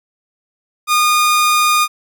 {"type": "tone", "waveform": "sawtooth", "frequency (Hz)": 1222, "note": "D#6", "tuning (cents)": -32, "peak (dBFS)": -7, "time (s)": [0.87, 1.88], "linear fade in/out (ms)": 50, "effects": []}